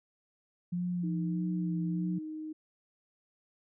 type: tone with vibrato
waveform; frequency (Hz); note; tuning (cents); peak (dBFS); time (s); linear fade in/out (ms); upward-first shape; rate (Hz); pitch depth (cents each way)
sine; 174.61; F3; 0; -30; 0.72-2.19; 10; sine; 1.6; 37
type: tone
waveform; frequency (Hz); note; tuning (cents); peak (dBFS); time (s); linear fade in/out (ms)
sine; 311.1; D#4; 0; -37; 1.03-2.53; 10
effects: none